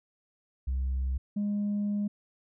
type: tone pair in turn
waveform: sine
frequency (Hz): 65.4 / 205.4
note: C2 / G#3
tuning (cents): 0 / -19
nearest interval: octave + minor sixth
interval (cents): 1981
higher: second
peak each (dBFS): -25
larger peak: neither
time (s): 0.67-1.18 / 1.36-2.08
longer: second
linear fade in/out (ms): 10
effects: tanh soft clip ceiling -25 dBFS